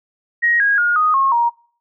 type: tone with pitch steps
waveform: sine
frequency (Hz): 1885 / 1641 / 1428.6 / 1243.6 / 1082.6 / 942.5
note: A#6 / G#6 / F6 / D#6 / C#6 / A#5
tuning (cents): +19 / -21 / +39 / -1 / -41 / +19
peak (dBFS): -12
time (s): 0.42-1.5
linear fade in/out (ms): 20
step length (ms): 180
effects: noise-tail reverb RT60 0.5 s tail -25 dB re dry